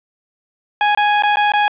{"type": "tone with dropouts", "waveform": "sawtooth", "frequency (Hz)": 830.6, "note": "G#5", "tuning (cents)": 0, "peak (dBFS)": -8, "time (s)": [0.81, 1.68], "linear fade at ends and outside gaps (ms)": 1, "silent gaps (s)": [[0.949, 0.974], [1.223, 1.235], [1.358, 1.37], [1.52, 1.536]], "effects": ["resampled to 8000 Hz", "7-bit"]}